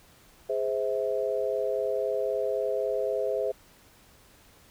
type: chord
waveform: sine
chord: Ab augmented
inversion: none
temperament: just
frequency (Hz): 415.3 / 519.1 / 648.9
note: Ab4 / C5 / E5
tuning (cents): 0 / -14 / -27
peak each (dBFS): -30 / -29 / -31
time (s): 0.49-3.52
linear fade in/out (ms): 10
effects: pink hiss -57 dBFS RMS until 4.7 s